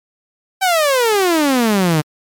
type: exponential sweep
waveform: sawtooth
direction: down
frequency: 784 to 147.3 Hz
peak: -8 dBFS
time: 0.61-2.02 s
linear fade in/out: 20 ms
effects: MP3 96 kbps